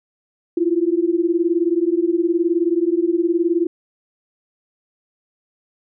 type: beating tone pair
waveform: sine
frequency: 331.8 / 350.8 Hz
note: E4 / F4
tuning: +11 / +8 cents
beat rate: 19 Hz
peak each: -18 dBFS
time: 0.57-3.67 s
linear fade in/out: 5 ms
effects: none